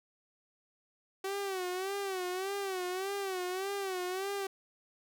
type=tone with vibrato; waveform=sawtooth; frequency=380 Hz; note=F#4; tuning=46 cents sharp; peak=-30 dBFS; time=1.24-4.47 s; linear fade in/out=5 ms; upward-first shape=sine; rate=1.7 Hz; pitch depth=95 cents each way; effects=none